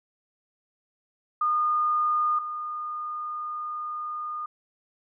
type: tone pair in turn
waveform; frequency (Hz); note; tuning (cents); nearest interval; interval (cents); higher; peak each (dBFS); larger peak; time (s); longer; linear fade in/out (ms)
sine; 1221 / 1221; D#6 / D#6; -33 / -33; unison; 0; neither; -21 / -30; first; 1.41-2.39 / 2.39-4.46; second; 5
effects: none